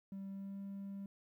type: tone with pitch glide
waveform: triangle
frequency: 195 to 197.49 Hz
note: G3 to G3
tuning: -9 to +13 cents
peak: -40 dBFS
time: 0.12-1.06 s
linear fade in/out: 2 ms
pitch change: +22 cents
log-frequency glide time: 0.29-0.6 s
effects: tanh soft clip ceiling -37 dBFS + 13-bit